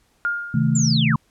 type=tone with exponential decay; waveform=sine; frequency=1413 Hz; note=F6; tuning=20 cents sharp; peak=-17 dBFS; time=0.25-0.94 s; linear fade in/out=0 ms; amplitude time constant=150 ms
type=chord; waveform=sine; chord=A diminished; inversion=first; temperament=just; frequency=132 / 158.4 / 220 Hz; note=C3 / Eb3 / A3; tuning=+16 / +31 / 0 cents; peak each=-20 dBFS; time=0.54-1.16 s; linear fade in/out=5 ms
type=linear sweep; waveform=sine; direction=down; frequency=7459 to 901 Hz; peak=-21 dBFS; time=0.75-1.16 s; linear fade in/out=5 ms
effects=pink hiss -62 dBFS RMS until 1.3 s + low-pass 12000 Hz 12 dB/octave